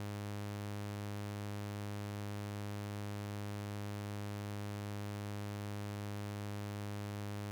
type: tone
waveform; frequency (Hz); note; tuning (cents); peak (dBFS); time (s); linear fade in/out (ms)
sawtooth; 102.6; G#2; -21; -36; 0-7.51; 0
effects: none